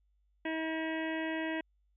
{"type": "harmonic tone with a mistuned harmonic", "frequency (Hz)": 320, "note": "D#4", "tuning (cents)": 49, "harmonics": [1, 2, 3, 5, 6, 7, 8, 9, 10], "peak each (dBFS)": [-35, -40, -44, -44, -41, -50, -47, -51, -54], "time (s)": [0.45, 1.61], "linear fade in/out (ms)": 5, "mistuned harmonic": 10, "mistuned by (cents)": 42, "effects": ["added 50 Hz sine -69 dBFS peak until 1.96 s"]}